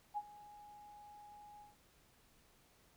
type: tone with ADSR envelope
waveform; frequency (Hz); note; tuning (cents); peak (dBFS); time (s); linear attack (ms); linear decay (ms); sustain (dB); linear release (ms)
sine; 830.6; G#5; 0; -35; 0.14-1.76; 32; 44; -19; 150
effects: pink hiss -69 dBFS RMS until 2.96 s